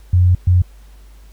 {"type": "tone bursts at uneven times", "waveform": "sine", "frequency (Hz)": 89.9, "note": "F#2", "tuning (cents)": -49, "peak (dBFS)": -8, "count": 2, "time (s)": [[0.13, 0.35], [0.47, 0.62]], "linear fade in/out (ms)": 5, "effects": ["added 50 Hz sine -39 dBFS peak until 1.32 s", "pink hiss -53 dBFS RMS until 1.32 s"]}